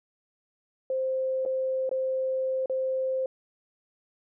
sine tone with dropouts, 523.3 Hz, C5, in tune, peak -25 dBFS, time 0.9-3.26 s, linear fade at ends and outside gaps 2 ms, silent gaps 1.452-1.46 / 1.893-1.913 / 2.659-2.697 s, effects none

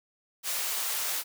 white high-pass noise, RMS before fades -31 dBFS, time 0.43-1.24 s, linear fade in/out 50 ms, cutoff 600 Hz, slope 12 dB/octave, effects none

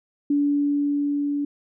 sine tone with level ramp, 287.7 Hz, D4, 36 cents flat, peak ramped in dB -17 to -22 dBFS, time 0.3-1.45 s, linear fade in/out 5 ms, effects none

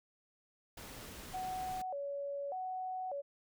pink noise, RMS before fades -49 dBFS, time 0.77-1.82 s, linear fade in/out 5 ms
sine tone with vibrato, 648 Hz, E5, 30 cents flat, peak -37 dBFS, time 1.33-3.22 s, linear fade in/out 20 ms, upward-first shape square, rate 0.84 Hz, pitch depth 240 cents each way
effects none

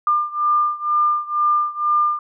sine beating tone pair, 1199 / 1201.1 Hz, D6 / D6, +36 / +39 cents, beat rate 2.1 Hz, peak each -18 / -20 dBFS, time 0.07-2.19 s, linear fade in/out 2 ms, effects none

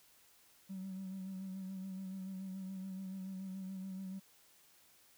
triangle tone with vibrato, 190 Hz, F#3, 46 cents sharp, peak -38 dBFS, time 0.69-4.2 s, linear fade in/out 20 ms, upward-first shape sine, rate 7 Hz, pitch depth 34 cents each way, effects tanh soft clip ceiling -38 dBFS + white hiss -66 dBFS RMS until 5.17 s

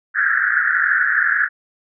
white band-pass noise, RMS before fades -17 dBFS, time 0.14-1.49 s, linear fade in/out 50 ms, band 1400 to 1800 Hz, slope 96 dB/octave, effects none

